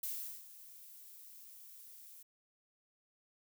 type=noise with ADSR envelope; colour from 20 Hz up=violet; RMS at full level=-39 dBFS; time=0.03-2.23 s; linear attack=5 ms; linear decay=390 ms; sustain=-16 dB; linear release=8 ms; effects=none